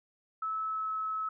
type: tone with pitch glide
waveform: sine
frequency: 1302 to 1293.8 Hz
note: E6 to E6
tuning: -22 to -33 cents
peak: -31 dBFS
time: 0.42-1.29 s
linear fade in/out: 5 ms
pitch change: -11 cents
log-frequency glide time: 0.62-0.93 s
effects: none